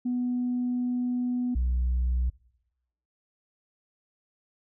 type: tone pair in turn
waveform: sine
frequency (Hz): 246.9 / 61.73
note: B3 / B1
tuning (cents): 0 / 0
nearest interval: 2 octaves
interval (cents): 2400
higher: first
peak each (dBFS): -24 / -21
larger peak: second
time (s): 0.05-1.55 / 1.55-2.3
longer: first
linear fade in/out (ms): 10
effects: noise-tail reverb RT60 0.9 s tail -24 dB re dry + tanh soft clip ceiling -21 dBFS